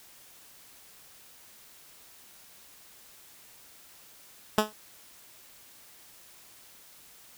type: tone with exponential decay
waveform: 10% pulse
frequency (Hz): 213.7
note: G#3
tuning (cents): +50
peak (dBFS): -9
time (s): 4.58-4.73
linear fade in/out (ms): 2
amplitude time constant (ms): 31
effects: white hiss -54 dBFS RMS until 7.37 s